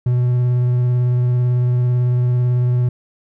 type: tone with vibrato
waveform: triangle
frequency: 123.47 Hz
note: B2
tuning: in tune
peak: -11 dBFS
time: 0.06-2.89 s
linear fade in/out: 5 ms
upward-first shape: square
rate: 18 Hz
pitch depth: 11 cents each way
effects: none